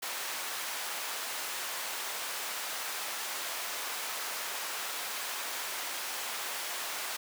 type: high-pass noise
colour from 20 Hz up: pink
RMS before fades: -37 dBFS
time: 0.02-7.17 s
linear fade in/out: 10 ms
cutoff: 840 Hz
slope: 12 dB/octave
effects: none